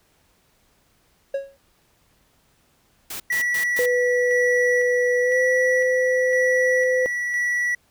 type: tone with exponential decay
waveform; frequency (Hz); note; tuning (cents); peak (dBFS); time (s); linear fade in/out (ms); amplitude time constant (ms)
triangle; 550; C#5; -14; -17; 1.34-1.57; 5; 49
type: noise bursts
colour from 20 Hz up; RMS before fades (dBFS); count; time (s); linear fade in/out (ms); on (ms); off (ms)
white; -32; 4; 3.1-3.86; 5; 100; 120
type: tone with tremolo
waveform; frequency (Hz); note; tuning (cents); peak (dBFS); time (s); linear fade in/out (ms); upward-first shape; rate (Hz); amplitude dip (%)
triangle; 1946; B6; -26; -18; 3.3-7.75; 5; square; 0.99; 30
type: tone with pitch glide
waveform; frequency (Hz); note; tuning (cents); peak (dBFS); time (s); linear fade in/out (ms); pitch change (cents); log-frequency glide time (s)
sine; 493.9 to 509.5; B4 to C5; 0 to -46; -18; 3.79-7.06; 0; +54; 5.22-5.37
effects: pink hiss -62 dBFS RMS until 7.9 s